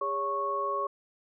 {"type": "tone cluster", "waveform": "sine", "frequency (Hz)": [405.9, 561, 1103], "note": ["G#4", "C#5", "C#6"], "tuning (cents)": [-40, 21, -9], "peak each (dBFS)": [-36, -35, -29], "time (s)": [0.01, 0.87], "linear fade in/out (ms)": 5, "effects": []}